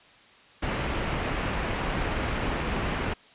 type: low-pass noise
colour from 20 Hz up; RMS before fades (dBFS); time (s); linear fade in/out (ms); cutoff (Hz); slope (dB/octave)
pink; -29; 0.62-3.14; 10; 2900; 24
effects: white hiss -54 dBFS RMS until 3.34 s + resampled to 8000 Hz

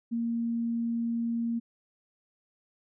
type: tone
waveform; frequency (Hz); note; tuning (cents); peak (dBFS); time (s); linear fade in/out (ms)
sine; 232.5; A#3; -4; -27; 0.11-1.6; 20
effects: none

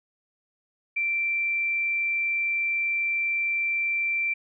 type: tone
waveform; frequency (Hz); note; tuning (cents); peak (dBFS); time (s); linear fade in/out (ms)
sine; 2349; D7; 0; -23; 0.96-4.34; 10
effects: none

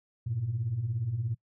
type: beating tone pair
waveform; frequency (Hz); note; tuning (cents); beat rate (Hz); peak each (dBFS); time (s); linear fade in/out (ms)
sine; 101.3 / 118.3; G#2 / A#2; -43 / +26; 17; -35 / -29; 0.26-1.35; 10
effects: noise-tail reverb RT60 0.1 s tail -24 dB re dry + tanh soft clip ceiling -22 dBFS

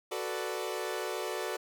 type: chord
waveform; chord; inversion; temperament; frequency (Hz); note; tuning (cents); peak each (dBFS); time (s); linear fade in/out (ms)
sawtooth; B minor seventh; second; equal; 370 / 440 / 493.9 / 587.3; F#4 / A4 / B4 / D5; 0 / 0 / 0 / 0; -34 / -34 / -37 / -36; 0.11-1.57; 10
effects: none

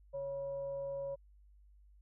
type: tone with frequency modulation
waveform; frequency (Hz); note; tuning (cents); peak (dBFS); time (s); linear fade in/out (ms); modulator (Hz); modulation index
sine; 554.4; C#5; 0; -37; 0.13-1.16; 20; 415; 0.26
effects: added 50 Hz sine -59 dBFS peak until 2.01 s

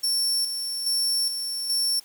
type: tone with tremolo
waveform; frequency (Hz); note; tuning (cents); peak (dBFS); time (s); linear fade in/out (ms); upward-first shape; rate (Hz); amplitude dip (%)
sawtooth; 5440; F8; -46; -19; 0.03-2; 10; square; 1.2; 50
effects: white hiss -53 dBFS RMS until 2.04 s + high-pass 100 Hz 12 dB/octave

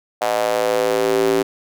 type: tone with high-pass filter sweep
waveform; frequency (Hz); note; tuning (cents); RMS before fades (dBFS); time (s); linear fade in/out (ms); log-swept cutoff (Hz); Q
square; 55.9; A1; +28; -18; 0.21-1.43; 10; 670 to 350; 4.2
effects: none

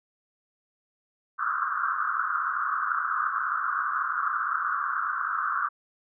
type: band-pass noise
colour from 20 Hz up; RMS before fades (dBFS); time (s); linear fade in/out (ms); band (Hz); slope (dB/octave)
white; -28; 1.38-5.69; 20; 1100 to 1500; 96
effects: none

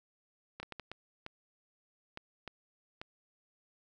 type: clicks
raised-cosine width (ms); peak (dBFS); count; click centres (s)
0.3; -26; 9; 0.6 / 0.63 / 0.723 / 0.797 / 0.916 / 1.264 / 2.174 / 2.477 / 3.015
effects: none

